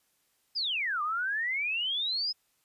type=exponential two-way sweep; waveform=sine; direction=down then up; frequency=5170 to 1174.7 to 5170 Hz; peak=-28 dBFS; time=0.55-2.33 s; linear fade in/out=20 ms; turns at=1.02 s; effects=white hiss -72 dBFS RMS until 2.64 s + resampled to 32000 Hz